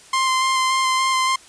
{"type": "tone with vibrato", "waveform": "sawtooth", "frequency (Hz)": 1046.5, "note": "C6", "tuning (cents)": 0, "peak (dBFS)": -13, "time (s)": [0.13, 1.36], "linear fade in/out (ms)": 5, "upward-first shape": "square", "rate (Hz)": 3.5, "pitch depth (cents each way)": 11, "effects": ["white hiss -46 dBFS RMS until 1.48 s", "resampled to 22050 Hz"]}